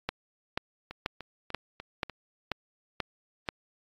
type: two click trains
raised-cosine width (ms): 0.3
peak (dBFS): -24 / -13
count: 5 / 8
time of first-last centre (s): 0.91-2.097 / 0.09-3.488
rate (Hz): 3.37 / 2.06
effects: AAC 32 kbps